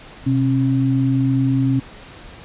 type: tone pair together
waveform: sine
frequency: 127.42 / 270 Hz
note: C3 / C#4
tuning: -45 / -45 cents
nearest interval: octave + minor second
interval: 1300 cents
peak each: -17 dBFS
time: 0.26-1.8 s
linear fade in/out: 10 ms
effects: pink hiss -40 dBFS RMS until 2.44 s + resampled to 8000 Hz